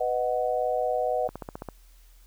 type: chord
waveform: sine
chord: B major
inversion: none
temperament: equal with one note detuned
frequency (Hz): 498.2 / 622.3 / 740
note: B4 / D#5 / F#5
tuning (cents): +15 / 0 / 0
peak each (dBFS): -28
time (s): 0-1.28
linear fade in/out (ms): 10
type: click train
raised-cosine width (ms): 1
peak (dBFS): -21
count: 7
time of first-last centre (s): 1.29-1.687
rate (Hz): 15.1
effects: added 41 Hz sine -51 dBFS peak until 2.26 s + white hiss -62 dBFS RMS until 2.26 s